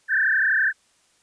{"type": "tone with frequency modulation", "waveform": "sine", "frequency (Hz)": 1661.2, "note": "G#6", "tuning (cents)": 0, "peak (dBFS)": -17, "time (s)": [0.08, 0.73], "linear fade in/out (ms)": 50, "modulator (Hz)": 32, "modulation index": 4.4, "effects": ["white hiss -62 dBFS RMS until 1.22 s", "resampled to 22050 Hz"]}